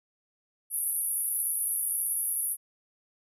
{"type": "band-pass noise", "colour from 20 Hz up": "pink", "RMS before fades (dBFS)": -30, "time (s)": [0.7, 2.57], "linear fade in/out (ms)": 50, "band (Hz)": [10000, 12000], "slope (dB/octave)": 96, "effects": []}